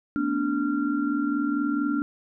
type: tone cluster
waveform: sine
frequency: 226.1 / 250.2 / 290.6 / 1380 Hz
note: A3 / B3 / D4 / F6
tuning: +47 / +23 / -18 / -21 cents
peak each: -32 / -30 / -24 / -33 dBFS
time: 0.16-2.02 s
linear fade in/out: 0 ms
effects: none